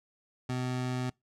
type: tone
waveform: 25% pulse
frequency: 126.5 Hz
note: B2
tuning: 42 cents sharp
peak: -27 dBFS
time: 0.49-1.1 s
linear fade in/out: 5 ms
effects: noise-tail reverb RT60 0.2 s tail -25 dB re dry + low-pass 8000 Hz 12 dB/octave